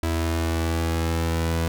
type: tone pair together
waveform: sawtooth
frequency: 82.46 / 164.81 Hz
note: E2 / E3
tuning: +1 / 0 cents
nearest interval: octave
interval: 1199 cents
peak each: -18 / -23 dBFS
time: 0.03-1.68 s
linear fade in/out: 0 ms
effects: none